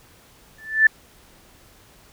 sine tone with exponential growth, 1760 Hz, A6, in tune, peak -7 dBFS, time 0.58-0.87 s, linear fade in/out 5 ms, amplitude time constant 62 ms, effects pink hiss -52 dBFS RMS until 2.12 s

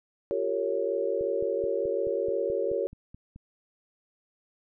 sine chord, G half-diminished seventh, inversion third, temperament equal with one note detuned, 349.2 / 392 / 457.6 / 554.4 Hz, F4 / G4 / Bb4 / Db5, 0 / 0 / -32 / 0 cents, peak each -35 / -31 / -30 / -30 dBFS, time 0.31-2.87 s, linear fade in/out 0 ms
click train, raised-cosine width 5 ms, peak -33 dBFS, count 11, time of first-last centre 1.21-3.361 s, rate 4.65 Hz
effects none

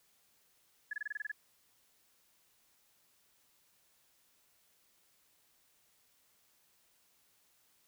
sine tone bursts, 1700 Hz, G#6, 40 cents sharp, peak -35 dBFS, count 9, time 0.91-1.317 s, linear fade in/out 5 ms, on 23 ms, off 25 ms, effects white hiss -71 dBFS RMS until 7.87 s

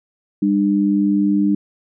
sine tone pair together, 200 / 299.7 Hz, G3 / D4, +35 / +35 cents, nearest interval perfect fifth, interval 700 cents, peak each -16 dBFS, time 0.42-1.55 s, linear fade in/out 5 ms, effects none

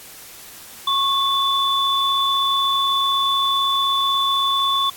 sine tone pair together, 1096 / 3484 Hz, C#6 / A7, -20 / -18 cents, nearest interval octave + minor sixth, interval 2002 cents, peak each -19 dBFS, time 0.87-4.9 s, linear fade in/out 5 ms, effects white hiss -40 dBFS RMS until 4.96 s + AAC 64 kbps

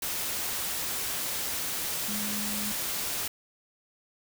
sine tone in noise, 208.8 Hz, G#3, 10 cents sharp, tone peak -35 dBFS, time 2.08-2.72 s, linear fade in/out 5 ms, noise white, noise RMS -32 dBFS, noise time 0.02-3.28 s, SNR -6 dB, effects none

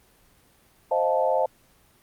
sine chord, F dominant seventh, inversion second, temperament equal with one note detuned, 523.3 / 622.3 / 698.5 / 875.4 Hz, C5 / Eb5 / F5 / A5, 0 / 0 / 0 / -9 cents, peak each -24 / -25 / -27 / -26 dBFS, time 0.91-1.46 s, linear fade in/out 5 ms, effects pink hiss -59 dBFS RMS until 2.02 s + Opus 24 kbps

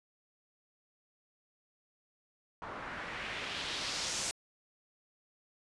white noise with low-pass filter sweep, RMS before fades -39 dBFS, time 2.62-4.31 s, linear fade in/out 0 ms, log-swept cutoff 1100 to 7600 Hz, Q 1.6, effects resampled to 24000 Hz

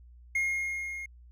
triangle tone with level ramp, 2143 Hz, C7, 41 cents sharp, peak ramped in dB -23 to -35 dBFS, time 0.35-1.06 s, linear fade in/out 5 ms, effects added 60 Hz sine -50 dBFS peak until 1.31 s

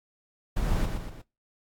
brown noise with echo, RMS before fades -27 dBFS, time 0.56-0.86 s, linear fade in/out 10 ms, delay 120 ms, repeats 3, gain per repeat -5 dB, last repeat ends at 1.22 s, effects noise-tail reverb RT60 0.3 s tail -24 dB re dry + AAC 64 kbps

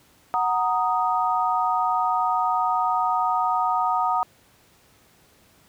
sine chord, D# minor, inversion first, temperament equal, 740 / 932.3 / 1244.5 Hz, F#5 / A#5 / D#6, 0 / 0 / 0 cents, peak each -24 dBFS, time 0.34-4.23 s, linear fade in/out 0 ms, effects pink hiss -57 dBFS RMS until 5.68 s + high-pass 60 Hz 12 dB/octave

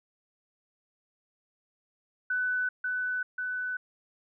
sine tone with echo, 1498 Hz, F#6, 21 cents sharp, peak -26 dBFS, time 2.3-2.69 s, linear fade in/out 5 ms, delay 540 ms, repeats 2, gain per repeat -2 dB, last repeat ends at 3.77 s, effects none

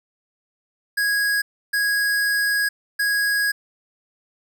square tone bursts at uneven times, 1654 Hz, G#6, 8 cents flat, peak -19 dBFS, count 3, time 0.97-1.42 / 1.73-2.69 / 2.99-3.52 s, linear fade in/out 10 ms, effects none

